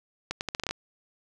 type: accelerating click train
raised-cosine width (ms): 0.2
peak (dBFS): -13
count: 9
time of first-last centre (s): 0.31-0.71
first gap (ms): 99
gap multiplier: 0.79
effects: none